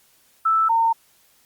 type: tone pair in turn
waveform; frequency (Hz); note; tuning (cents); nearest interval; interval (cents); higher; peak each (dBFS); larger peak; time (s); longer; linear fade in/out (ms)
sine; 1318.5 / 912.7; E6 / A#5; 0 / -37; tritone; 637; first; -15; neither; 0.45-0.69 / 0.69-0.93; neither; 10
effects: white hiss -58 dBFS RMS until 1.45 s + Opus 48 kbps